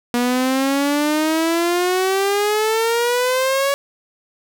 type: exponential sweep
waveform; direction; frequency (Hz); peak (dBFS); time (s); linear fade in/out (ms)
sawtooth; up; 240 to 563; -12; 0.14-3.74; 0
effects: none